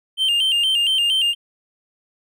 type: tone with vibrato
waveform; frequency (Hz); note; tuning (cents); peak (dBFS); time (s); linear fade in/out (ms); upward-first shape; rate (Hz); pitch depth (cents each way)
triangle; 2960; F#7; 0; -14; 0.17-1.35; 50; square; 4.3; 88
effects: none